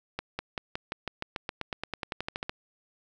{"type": "accelerating click train", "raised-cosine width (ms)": 0.3, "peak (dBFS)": -16, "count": 20, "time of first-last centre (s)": [0.19, 2.495], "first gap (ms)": 200, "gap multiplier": 0.94, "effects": []}